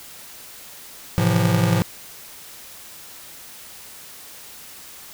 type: chord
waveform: square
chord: F major seventh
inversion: first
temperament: just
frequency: 109.13 / 130.96 / 163.7 / 174.61 Hz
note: A2 / C3 / E3 / F3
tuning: -14 / +2 / -12 / 0 cents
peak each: -21 / -25 / -25 / -21 dBFS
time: 1.18-1.82 s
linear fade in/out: 0 ms
effects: white hiss -41 dBFS RMS until 5.13 s